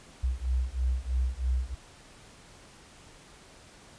sine beating tone pair, 61.74 / 64.84 Hz, B1 / C2, 0 / -15 cents, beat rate 3.1 Hz, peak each -29 dBFS, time 0.23-1.75 s, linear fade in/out 10 ms, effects pink hiss -53 dBFS RMS until 3.98 s + resampled to 22050 Hz

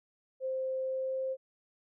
sine tone with pitch glide, 523.3 to 526.3 Hz, C5 to C5, 0 to +10 cents, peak -31 dBFS, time 0.4-1.37 s, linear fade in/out 50 ms, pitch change +10 cents, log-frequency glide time 0.81-1.21 s, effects none

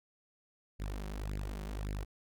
sawtooth tone with flanger, 50.5 Hz, G#1, 48 cents flat, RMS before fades -39 dBFS, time 0.79-2.05 s, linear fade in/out 20 ms, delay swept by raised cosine 0.42 to 5.42 ms, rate 1.8 Hz, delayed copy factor +0.9, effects none

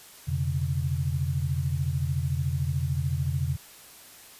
sine tone cluster, 86 / 129.3 / 142.9 Hz, F2 / C3 / D3, -26 / -20 / -47 cents, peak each -29 / -29 / -29 dBFS, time 0.27-3.57 s, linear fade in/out 20 ms, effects white hiss -49 dBFS RMS until 4.39 s + resampled to 32000 Hz

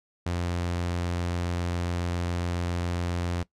sawtooth tone, 87.31 Hz, F2, in tune, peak -23 dBFS, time 0.26-3.43 s, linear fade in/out 5 ms, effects noise-tail reverb RT60 0.1 s tail -19 dB re dry + low-pass 8000 Hz 12 dB/octave

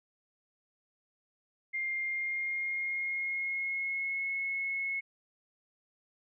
sine tone with pitch glide, 2112 to 2183 Hz, C7 to C#7, +16 to -27 cents, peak -31 dBFS, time 1.73-5.01 s, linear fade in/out 20 ms, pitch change +57 cents, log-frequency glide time 2.03-4.29 s, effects none

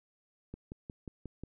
click train, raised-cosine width 3 ms, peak -29 dBFS, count 6, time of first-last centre 0.54-1.436 s, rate 5.58 Hz, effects none

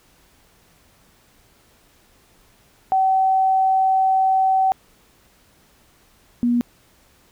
sine tone pair in turn, 763 / 240.3 Hz, G5 / B3, -47 / -47 cents, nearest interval octave + minor sixth, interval 2000 cents, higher first, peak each -14 / -15 dBFS, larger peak first, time 2.92-4.72 / 6.43-6.61 s, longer first, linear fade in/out 0 ms, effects pink hiss -56 dBFS RMS until 7.31 s

